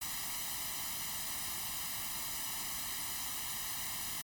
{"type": "noise with comb filter", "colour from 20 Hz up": "white", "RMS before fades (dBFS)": -39, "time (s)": [0.01, 4.22], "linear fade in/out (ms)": 10, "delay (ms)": 1, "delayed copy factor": 0.85, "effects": ["MP3 96 kbps"]}